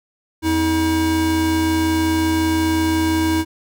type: tone pair together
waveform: square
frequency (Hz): 84.78 / 319.9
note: E2 / D#4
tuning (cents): +49 / +48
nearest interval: octave + major seventh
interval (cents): 2299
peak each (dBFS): -24 / -17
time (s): 0.42-3.45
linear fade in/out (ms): 50
effects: none